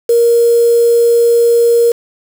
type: tone with quantisation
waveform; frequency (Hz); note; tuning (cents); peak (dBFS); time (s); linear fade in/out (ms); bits
sine; 470; A#4; +14; -6; 0.09-1.92; 5; 4
effects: none